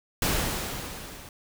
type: noise with level ramp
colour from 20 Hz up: pink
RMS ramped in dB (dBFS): -24 to -45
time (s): 0.22-1.29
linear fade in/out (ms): 2
effects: none